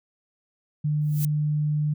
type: tone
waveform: sine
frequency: 150 Hz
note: D3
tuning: 37 cents sharp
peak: -21 dBFS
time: 0.84-1.94 s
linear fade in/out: 10 ms
type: noise with exponential growth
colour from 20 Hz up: violet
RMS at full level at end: -28 dBFS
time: 1.01-1.25 s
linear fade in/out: 2 ms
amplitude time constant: 51 ms
effects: none